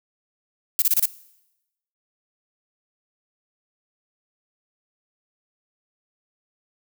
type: noise bursts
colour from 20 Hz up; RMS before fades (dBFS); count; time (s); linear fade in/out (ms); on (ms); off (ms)
violet; -18; 5; 0.79-1.055; 0; 29; 30
effects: noise-tail reverb RT60 0.9 s tail -20 dB re dry